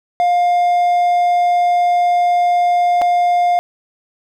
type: tone with dropouts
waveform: triangle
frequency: 706 Hz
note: F5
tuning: 19 cents sharp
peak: -9 dBFS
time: 0.2-3.59 s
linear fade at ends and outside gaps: 0 ms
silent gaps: 3.015-3.019 s
effects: none